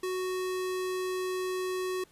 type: tone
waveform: square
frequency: 370 Hz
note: F#4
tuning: in tune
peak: -31 dBFS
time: 0.03-2.04 s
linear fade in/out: 5 ms
effects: pink hiss -62 dBFS RMS until 2.11 s + resampled to 32000 Hz